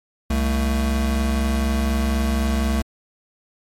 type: tone pair together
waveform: square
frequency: 66.33 / 223.1 Hz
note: C2 / A3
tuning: +24 / +24 cents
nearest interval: octave + major sixth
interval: 2100 cents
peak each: -20 / -24 dBFS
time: 0.3-2.82 s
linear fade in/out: 5 ms
effects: MP3 64 kbps